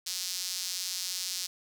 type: tone with high-pass filter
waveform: sawtooth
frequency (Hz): 182.8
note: F#3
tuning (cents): -21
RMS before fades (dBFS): -35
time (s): 0.06-1.47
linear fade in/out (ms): 10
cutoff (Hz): 4900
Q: 2.1
effects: 9-bit

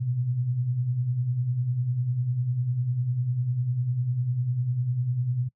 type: beating tone pair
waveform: sine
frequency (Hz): 115.4 / 125.4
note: A#2 / B2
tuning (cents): -17 / +27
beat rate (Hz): 10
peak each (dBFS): -33 / -24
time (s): 0-5.49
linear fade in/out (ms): 20
effects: noise-tail reverb RT60 0.1 s tail -23 dB re dry

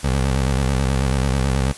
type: tone with vibrato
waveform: 20% pulse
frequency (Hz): 66.5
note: C2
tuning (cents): +29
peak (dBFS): -12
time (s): 0.03-1.73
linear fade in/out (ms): 20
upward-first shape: square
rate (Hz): 9.2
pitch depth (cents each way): 83
effects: white hiss -38 dBFS RMS until 1.77 s + resampled to 24000 Hz

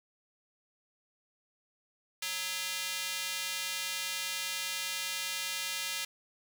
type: tone with high-pass filter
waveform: square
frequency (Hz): 185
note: F#3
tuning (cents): 0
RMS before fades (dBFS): -36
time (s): 2.22-6.05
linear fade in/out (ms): 5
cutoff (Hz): 2700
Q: 1
effects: none

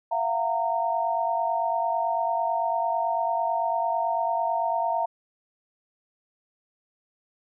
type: tone cluster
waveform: sine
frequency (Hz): 674 / 723 / 921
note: E5 / F#5 / A#5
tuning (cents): +38 / -40 / -21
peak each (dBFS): -27 / -29 / -26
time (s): 0.11-5.06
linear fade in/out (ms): 10
effects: none

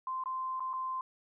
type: tone with dropouts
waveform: sine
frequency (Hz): 1040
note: C6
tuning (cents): -11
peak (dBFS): -33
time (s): 0.07-1.01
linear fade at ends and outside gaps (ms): 2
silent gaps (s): 0.238-0.258 / 0.597-0.604 / 0.732-0.736
effects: none

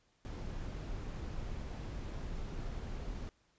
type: noise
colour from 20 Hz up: brown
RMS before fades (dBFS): -41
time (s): 0.25-3.29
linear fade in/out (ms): 0
effects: pink hiss -73 dBFS RMS until 3.58 s + resampled to 16000 Hz

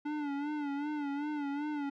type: tone with vibrato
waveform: square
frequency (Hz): 290.7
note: D4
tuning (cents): -18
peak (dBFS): -34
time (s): 0.05-1.9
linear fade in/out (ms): 10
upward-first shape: sine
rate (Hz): 2.6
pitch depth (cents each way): 67
effects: low-pass 2000 Hz 12 dB/octave

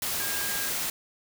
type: tone in noise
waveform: sine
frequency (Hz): 1622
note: G#6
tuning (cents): -41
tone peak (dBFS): -36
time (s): 0.2-0.69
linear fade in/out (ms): 2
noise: white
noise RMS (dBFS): -30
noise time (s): 0.02-0.9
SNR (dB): -9
effects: none

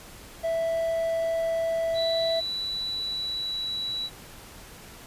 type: tone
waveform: triangle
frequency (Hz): 659.3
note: E5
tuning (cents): 0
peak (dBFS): -22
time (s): 0.43-2.41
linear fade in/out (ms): 20
type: tone with pitch glide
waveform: sine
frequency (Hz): 3951 to 3926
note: B7 to B7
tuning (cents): 0 to -11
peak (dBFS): -28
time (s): 1.94-4.1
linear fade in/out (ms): 50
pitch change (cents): -11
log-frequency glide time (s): 2.87-3.67
effects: pink hiss -46 dBFS RMS until 5.06 s + resampled to 32000 Hz

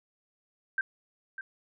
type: tone with echo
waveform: sine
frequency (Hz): 1568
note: G6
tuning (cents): 0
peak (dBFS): -25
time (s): 0.78-0.81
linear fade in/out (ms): 2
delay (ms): 600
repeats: 1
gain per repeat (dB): -11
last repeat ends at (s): 1.41
effects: none

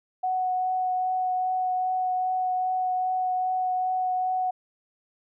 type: tone with vibrato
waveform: sine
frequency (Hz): 740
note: F#5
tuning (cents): 0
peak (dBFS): -23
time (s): 0.23-4.51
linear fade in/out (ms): 10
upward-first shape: triangle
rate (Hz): 2.5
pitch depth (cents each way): 11
effects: none

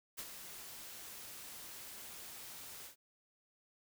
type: noise with ADSR envelope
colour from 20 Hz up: white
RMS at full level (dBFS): -43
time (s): 0.17-2.96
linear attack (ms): 21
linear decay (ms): 51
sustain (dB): -7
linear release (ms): 110
effects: none

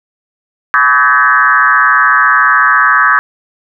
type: tone with frequency modulation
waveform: sine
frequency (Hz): 1409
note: F6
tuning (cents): +15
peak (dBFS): -5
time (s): 0.74-3.19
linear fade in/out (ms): 0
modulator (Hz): 134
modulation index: 2.6
effects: none

